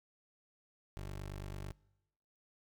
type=tone; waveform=20% pulse; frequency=49 Hz; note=G1; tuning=in tune; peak=-37 dBFS; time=0.97-1.72 s; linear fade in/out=0 ms; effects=noise-tail reverb RT60 1.0 s tail -24 dB re dry